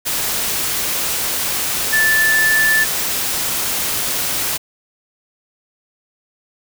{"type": "tone in noise", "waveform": "sine", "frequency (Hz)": 1753, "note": "A6", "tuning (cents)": -7, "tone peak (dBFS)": -12, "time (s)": [1.92, 2.85], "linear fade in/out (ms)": 20, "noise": "white", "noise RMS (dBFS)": -20, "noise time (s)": [0.05, 4.58], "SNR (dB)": 5, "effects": []}